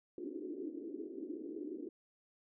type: band-pass noise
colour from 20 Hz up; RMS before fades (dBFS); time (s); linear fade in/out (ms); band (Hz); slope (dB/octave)
pink; -44; 0.18-1.89; 2; 290 to 380; 48
effects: none